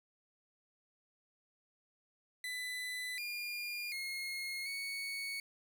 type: tone with pitch steps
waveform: 30% pulse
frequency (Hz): 1998 / 2414 / 2154 / 2223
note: B6 / D7 / C7 / C#7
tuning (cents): +20 / +47 / +50 / +4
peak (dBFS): -36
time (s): 2.44-5.4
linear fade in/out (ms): 2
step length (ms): 740
effects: none